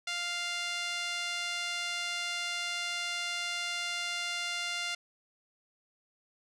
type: tone with band-pass filter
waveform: 5% pulse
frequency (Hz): 698.5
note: F5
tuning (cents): 0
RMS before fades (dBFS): -35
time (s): 0.07-4.95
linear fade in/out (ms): 5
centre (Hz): 2200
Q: 0.82
effects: none